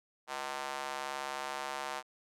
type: tone with high-pass filter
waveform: square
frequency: 69.5 Hz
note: C#2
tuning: 5 cents sharp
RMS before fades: -39 dBFS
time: 0.27-2.03 s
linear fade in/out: 50 ms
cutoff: 840 Hz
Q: 1.6
effects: low-pass 10000 Hz 12 dB/octave